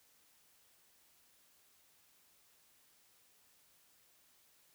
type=silence; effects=white hiss -69 dBFS RMS until 4.74 s